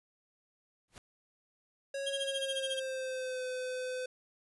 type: noise with exponential growth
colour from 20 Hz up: pink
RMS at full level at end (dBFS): -47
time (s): 0.88-0.98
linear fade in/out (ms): 1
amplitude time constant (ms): 21
type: tone with pitch glide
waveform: square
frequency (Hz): 551 to 508.2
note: C#5 to B4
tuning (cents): -11 to +49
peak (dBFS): -36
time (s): 1.94-4.06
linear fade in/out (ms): 5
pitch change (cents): -140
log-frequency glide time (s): 2.12-3.44
type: tone with tremolo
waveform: 45% pulse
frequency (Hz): 3214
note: G7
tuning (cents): +43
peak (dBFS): -32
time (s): 2.06-2.8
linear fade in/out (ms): 10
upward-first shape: sine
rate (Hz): 14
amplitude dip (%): 100
effects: resampled to 24000 Hz